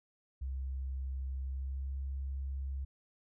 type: tone with pitch glide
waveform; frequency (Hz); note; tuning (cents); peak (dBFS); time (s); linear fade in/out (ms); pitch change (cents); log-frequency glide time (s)
sine; 66.2 to 67.63; C2 to C#2; +21 to -42; -35; 0.41-2.85; 10; +37; 1.45-1.94
effects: none